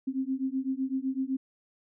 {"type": "beating tone pair", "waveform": "sine", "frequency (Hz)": [260.8, 268.7], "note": ["C4", "C4"], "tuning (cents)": [-5, 46], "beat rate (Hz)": 7.9, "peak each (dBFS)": -31, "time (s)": [0.07, 1.37], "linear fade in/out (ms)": 10, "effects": []}